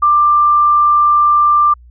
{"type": "tone", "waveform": "sine", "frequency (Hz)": 1185, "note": "D6", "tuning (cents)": 15, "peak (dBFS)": -7, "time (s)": [0.02, 1.74], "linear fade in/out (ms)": 10, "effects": ["added 60 Hz sine -38 dBFS peak until 1.9 s"]}